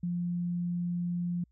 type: tone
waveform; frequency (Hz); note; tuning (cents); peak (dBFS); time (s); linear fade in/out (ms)
sine; 174.8; F3; +2; -29; 0.03-1.44; 5
effects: added 60 Hz sine -64 dBFS peak until 1.51 s